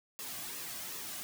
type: noise with flanger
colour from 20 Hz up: white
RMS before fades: -42 dBFS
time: 0.19-1.23 s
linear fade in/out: 0 ms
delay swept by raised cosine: 1.3 to 2.26 ms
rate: 2.6 Hz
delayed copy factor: -0.55
effects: none